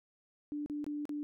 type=tone with dropouts; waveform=sine; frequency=294.5 Hz; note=D4; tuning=5 cents sharp; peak=-35 dBFS; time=0.52-1.23 s; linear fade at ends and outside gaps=0 ms; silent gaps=0.661-0.698 / 0.843-0.865 / 1.054-1.093 s; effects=none